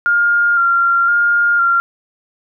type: tone with vibrato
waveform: sine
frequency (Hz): 1396.9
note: F6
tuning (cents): 0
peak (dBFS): -10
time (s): 0.06-1.8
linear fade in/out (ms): 0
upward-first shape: square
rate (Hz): 0.98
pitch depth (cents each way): 19
effects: none